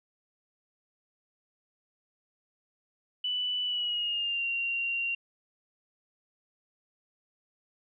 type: tone with pitch glide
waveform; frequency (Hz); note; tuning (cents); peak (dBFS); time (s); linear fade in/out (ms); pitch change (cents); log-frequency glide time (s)
sine; 2977 to 2762; F#7 to F7; +10 to -20; -28; 3.24-5.15; 5; -130; 3.64-4.45
effects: none